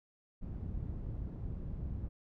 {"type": "low-pass noise", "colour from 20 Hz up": "white", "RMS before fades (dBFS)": -40, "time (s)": [0.41, 2.09], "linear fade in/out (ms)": 20, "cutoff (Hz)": 110, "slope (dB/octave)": 12, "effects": []}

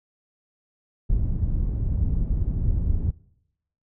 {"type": "low-pass noise", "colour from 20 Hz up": "pink", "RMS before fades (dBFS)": -23, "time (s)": [1.09, 3.11], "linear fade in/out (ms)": 10, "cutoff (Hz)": 110, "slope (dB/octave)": 12, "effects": ["noise-tail reverb RT60 0.8 s tail -22 dB re dry"]}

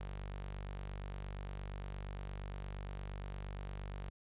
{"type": "tone with notch filter", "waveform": "sawtooth", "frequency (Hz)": 48.61, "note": "G1", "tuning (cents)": -14, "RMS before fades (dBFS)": -44, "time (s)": [0, 4.1], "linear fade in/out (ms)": 10, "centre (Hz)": 280, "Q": 1.4, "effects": ["resampled to 8000 Hz"]}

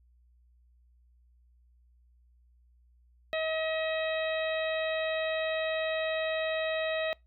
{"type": "harmonic tone", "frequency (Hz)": 637, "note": "D#5", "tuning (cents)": 41, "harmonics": [1, 2, 3, 4, 5, 6], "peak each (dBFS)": [-30, -42, -37, -39, -45, -41], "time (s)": [3.33, 7.13], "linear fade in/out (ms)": 0, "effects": ["noise-tail reverb RT60 0.2 s tail -24 dB re dry", "added 60 Hz sine -60 dBFS peak until 7.26 s"]}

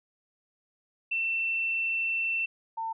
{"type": "tone pair in turn", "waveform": "sine", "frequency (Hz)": [2687, 900.6], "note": ["E7", "A5"], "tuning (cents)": [33, 40], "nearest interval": "octave + perfect fifth", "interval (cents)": 1893, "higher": "first", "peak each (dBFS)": [-26, -30], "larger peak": "first", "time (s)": [[1.11, 2.46], [2.77, 2.93]], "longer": "first", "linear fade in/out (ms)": 10, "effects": []}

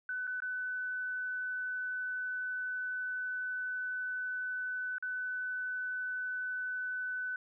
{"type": "tone with dropouts", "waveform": "sine", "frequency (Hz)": 1502, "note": "F#6", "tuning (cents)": 26, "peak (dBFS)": -34, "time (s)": [0.09, 7.36], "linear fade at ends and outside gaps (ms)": 2, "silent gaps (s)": [[0.27, 0.275], [0.403, 0.421], [4.983, 5.025]], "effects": []}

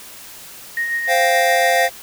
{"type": "tone with tremolo", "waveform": "sine", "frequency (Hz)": 1864.7, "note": "A#6", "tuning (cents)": 0, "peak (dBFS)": -17, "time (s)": [0.77, 1.88], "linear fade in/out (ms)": 2, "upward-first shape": "sine", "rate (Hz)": 7, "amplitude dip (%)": 40}
{"type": "chord", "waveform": "square", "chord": "C suspended fourth", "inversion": "none", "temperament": "equal", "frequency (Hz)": [523.3, 698.5, 784], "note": ["C5", "F5", "G5"], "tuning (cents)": [0, 0, 0], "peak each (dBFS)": [-20, -17, -23], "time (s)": [1.07, 1.9], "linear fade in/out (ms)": 50}
{"effects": ["white hiss -38 dBFS RMS until 2.02 s"]}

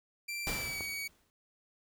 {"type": "tone with pitch glide", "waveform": "sawtooth", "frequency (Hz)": [2354, 2256], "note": ["D7", "C#7"], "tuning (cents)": [3, 30], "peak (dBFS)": -33, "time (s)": [0.28, 1.08], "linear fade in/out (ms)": 10, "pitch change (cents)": -73, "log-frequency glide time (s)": [0.51, 0.81]}
{"type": "noise with exponential decay", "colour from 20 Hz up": "pink", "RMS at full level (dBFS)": -35, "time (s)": [0.47, 1.3], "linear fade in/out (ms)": 0, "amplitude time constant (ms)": 180}
{"type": "click", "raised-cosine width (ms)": 1, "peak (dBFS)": -27, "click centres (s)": 0.808}
{"effects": []}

